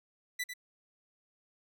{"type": "tone with echo", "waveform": "sawtooth", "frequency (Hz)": 1983, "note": "B6", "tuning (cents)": 7, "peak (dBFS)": -29, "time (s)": [0.39, 0.44], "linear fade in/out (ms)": 10, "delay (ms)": 98, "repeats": 1, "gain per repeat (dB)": -7, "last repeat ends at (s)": 0.538, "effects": []}